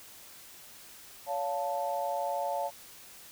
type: chord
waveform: sine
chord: Db augmented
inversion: none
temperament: equal with one note detuned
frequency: 566 / 698.5 / 880 Hz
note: Db5 / F5 / A5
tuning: +36 / 0 / 0 cents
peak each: -34 dBFS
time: 1.26-2.71 s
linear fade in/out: 50 ms
effects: white hiss -51 dBFS RMS until 3.31 s